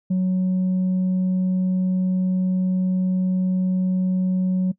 sine tone with tanh clipping, 185 Hz, F#3, in tune, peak -18 dBFS, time 0.1-4.72 s, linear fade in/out 10 ms, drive 1 dB, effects noise-tail reverb RT60 0.1 s tail -21 dB re dry

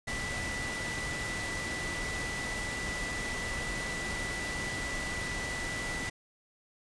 sine tone in noise, 1975.5 Hz, B6, in tune, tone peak -36 dBFS, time 0.07-6.1 s, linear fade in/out 10 ms, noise pink, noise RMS -37 dBFS, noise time 0.07-6.1 s, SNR -2 dB, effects resampled to 22050 Hz

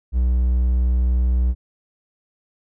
triangle tone, 61.74 Hz, B1, in tune, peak -13 dBFS, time 0.12-1.55 s, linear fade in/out 50 ms, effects none

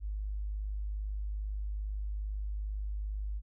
sine tone, 51.2 Hz, G#1, 24 cents flat, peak -33 dBFS, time 0-3.42 s, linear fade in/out 50 ms, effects none

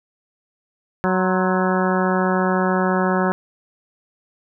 harmonic tone with a mistuned harmonic, 185.9 Hz, F#3, 8 cents sharp, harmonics 1 / 2 / 3 / 4 / 5 / 6 / 7 / 8 / 9, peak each -20 / -23 / -25 / -26 / -27 / -28 / -28 / -29 / -30 dBFS, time 1.04-3.32 s, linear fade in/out 0 ms, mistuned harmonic 6, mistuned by -79 cents, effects none

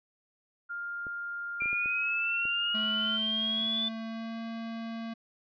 sine tone, 1403 Hz, F6, 8 cents sharp, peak -34 dBFS, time 0.69-3.18 s, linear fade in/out 20 ms
clicks, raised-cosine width 2 ms, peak -33 dBFS, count 6, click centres 1.068 / 1.621 / 1.658 / 1.73 / 1.859 / 2.454 s
sine exponential sweep, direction up, 2371 to 3520 Hz, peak -28 dBFS, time 1.6-3.89 s, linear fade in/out 10 ms
square tone with pitch glide, 216.4 to 227.6 Hz, A3 to A#3, -29 to -41 cents, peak -36 dBFS, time 2.74-5.14 s, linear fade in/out 10 ms, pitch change +88 cents, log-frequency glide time 2.91-4.41 s
effects resampled to 11025 Hz

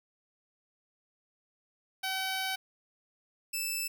10% pulse tone pair in turn, 762 / 2637 Hz, G5 / E7, -49 / 0 cents, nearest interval octave + major sixth, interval 2149 cents, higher second, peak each -23 dBFS, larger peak neither, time 2.03-2.56 / 3.53-3.88 s, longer first, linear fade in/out 10 ms, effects none

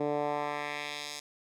10% pulse tone with band-pass filter sweep, 146.83 Hz, D3, in tune, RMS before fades -34 dBFS, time 0-1.2 s, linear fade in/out 5 ms, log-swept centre 400 to 6100 Hz, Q 1.2, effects none

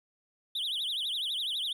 triangle tone with vibrato, 3403 Hz, G#7, 41 cents sharp, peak -29 dBFS, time 0.55-1.73 s, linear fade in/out 5 ms, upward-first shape triangle, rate 12 Hz, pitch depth 270 cents each way, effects 11-bit

